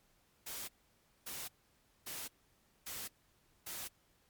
white noise bursts, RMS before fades -44 dBFS, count 5, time 0.46-3.88 s, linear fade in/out 10 ms, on 220 ms, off 580 ms, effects pink hiss -72 dBFS RMS until 4.29 s + MP3 96 kbps

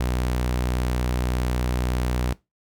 sawtooth tone, 61.74 Hz, B1, in tune, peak -18 dBFS, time 0-2.33 s, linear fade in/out 5 ms, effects noise-tail reverb RT60 0.2 s tail -20 dB re dry

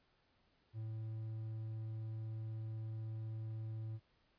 triangle tone, 110.5 Hz, A2, 8 cents sharp, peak -39 dBFS, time 0.73-4 s, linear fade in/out 50 ms, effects pink hiss -75 dBFS RMS until 4.38 s + resampled to 11025 Hz

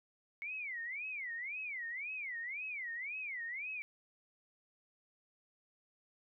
sine tone with vibrato, 2171 Hz, C#7, 37 cents flat, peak -39 dBFS, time 0.42-3.82 s, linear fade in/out 0 ms, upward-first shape sine, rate 1.9 Hz, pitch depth 290 cents each way, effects none

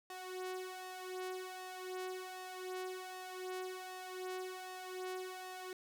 sawtooth tone with flanger, 370 Hz, F#4, in tune, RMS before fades -45 dBFS, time 0.1-5.73 s, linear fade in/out 2 ms, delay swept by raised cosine 1.1 to 2.7 ms, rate 1.3 Hz, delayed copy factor +0.7, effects none

